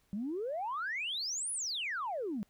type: exponential two-way sweep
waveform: sine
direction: up then down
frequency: 189.3 to 10480 to 189.3 Hz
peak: -33 dBFS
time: 0.13-2.43 s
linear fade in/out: 0 ms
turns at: 1.52 s
effects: tanh soft clip ceiling -29 dBFS + pink hiss -72 dBFS RMS until 2.49 s